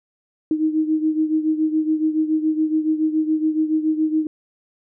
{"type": "beating tone pair", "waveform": "sine", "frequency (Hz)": [311.1, 318.2], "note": ["D#4", "D#4"], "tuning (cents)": [0, 39], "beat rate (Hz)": 7.1, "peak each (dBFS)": [-18, -23], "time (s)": [0.51, 4.27], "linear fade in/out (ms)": 2, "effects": []}